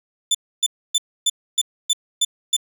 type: tone bursts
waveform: 25% pulse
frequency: 3520 Hz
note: A7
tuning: in tune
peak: -11 dBFS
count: 8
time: 0.31-2.566 s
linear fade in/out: 5 ms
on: 37 ms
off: 280 ms
effects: none